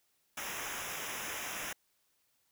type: noise with comb filter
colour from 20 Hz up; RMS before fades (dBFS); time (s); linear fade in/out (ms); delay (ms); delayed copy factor
pink; -40; 0.37-1.73; 5; 0.23; -0.9
effects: white hiss -75 dBFS RMS until 2.51 s

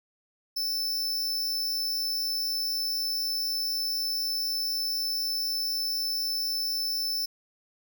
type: tone with amplitude modulation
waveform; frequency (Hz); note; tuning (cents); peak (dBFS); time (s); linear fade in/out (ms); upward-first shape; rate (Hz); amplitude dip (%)
45% pulse; 5280; E8; +2; -25; 0.56-7.26; 10; sine; 244; 50
effects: none

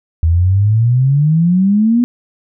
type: exponential sweep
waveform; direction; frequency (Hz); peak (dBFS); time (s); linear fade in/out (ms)
sine; up; 79.4 to 246.9; -8; 0.23-2.04; 0
effects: none

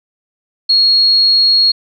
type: tone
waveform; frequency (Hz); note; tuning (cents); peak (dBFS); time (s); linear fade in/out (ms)
sine; 4302; C8; +47; -7; 0.69-1.72; 10
effects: none

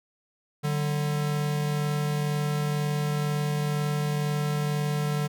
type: tone pair together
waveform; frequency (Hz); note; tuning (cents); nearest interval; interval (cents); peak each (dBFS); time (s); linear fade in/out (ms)
square; 147.95 / 190; D3 / F#3; +13 / +46; major third; 433; -26 / -34; 0.63-5.28; 20
effects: none

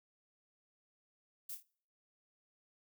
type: noise with echo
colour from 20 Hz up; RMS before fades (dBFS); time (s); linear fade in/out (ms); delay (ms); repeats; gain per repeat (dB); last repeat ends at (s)
violet; -44; 1.49-1.55; 5; 26; 3; -7; 1.628
effects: noise-tail reverb RT60 0.5 s tail -23 dB re dry

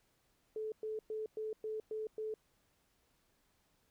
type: tone bursts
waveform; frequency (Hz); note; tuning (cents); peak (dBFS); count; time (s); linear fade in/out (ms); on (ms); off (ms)
sine; 434.3; A4; -23; -37; 7; 0.56-2.34; 2; 160; 110
effects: pink hiss -75 dBFS RMS until 3.9 s

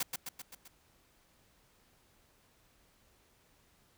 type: noise with echo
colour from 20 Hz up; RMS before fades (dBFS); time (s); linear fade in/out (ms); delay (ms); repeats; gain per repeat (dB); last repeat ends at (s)
white; -33; 0-0.03; 5; 130; 5; -4; 0.68
effects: pink hiss -68 dBFS RMS until 3.97 s

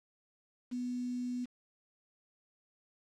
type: tone with quantisation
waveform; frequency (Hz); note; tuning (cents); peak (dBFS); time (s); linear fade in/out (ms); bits
sine; 246.9; B3; 0; -34; 0.71-1.46; 20; 9
effects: low-pass 7000 Hz 12 dB/octave

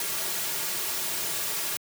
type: noise with comb filter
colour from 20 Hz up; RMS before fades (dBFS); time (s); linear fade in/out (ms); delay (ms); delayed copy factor
white; -30; 0-1.77; 2; 3.9; -0.65
effects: high-pass 150 Hz 12 dB/octave

